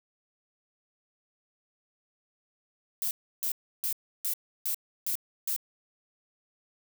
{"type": "noise bursts", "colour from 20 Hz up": "violet", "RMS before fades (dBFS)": -30, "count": 7, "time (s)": [3.02, 5.563], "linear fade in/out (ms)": 0, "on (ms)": 89, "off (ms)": 320, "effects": []}